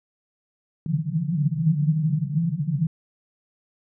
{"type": "band-pass noise", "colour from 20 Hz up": "white", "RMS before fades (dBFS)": -23, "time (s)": [0.86, 2.87], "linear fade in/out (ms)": 2, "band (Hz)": [140, 170], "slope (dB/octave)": 96, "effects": []}